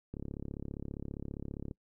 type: click train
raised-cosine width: 3 ms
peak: -27 dBFS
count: 56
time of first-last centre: 0.14-1.711 s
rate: 35 Hz
effects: noise-tail reverb RT60 0.1 s tail -25 dB re dry